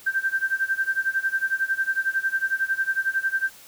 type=tone with tremolo; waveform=sine; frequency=1568 Hz; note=G6; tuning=in tune; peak=-18 dBFS; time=0.06-3.5 s; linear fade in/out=10 ms; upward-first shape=sine; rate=11 Hz; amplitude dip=90%; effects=white hiss -48 dBFS RMS until 3.67 s